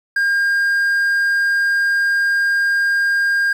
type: tone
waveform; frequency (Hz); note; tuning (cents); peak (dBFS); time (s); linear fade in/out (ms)
triangle; 1610; G6; +46; -12; 0.16-3.53; 5
effects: 8-bit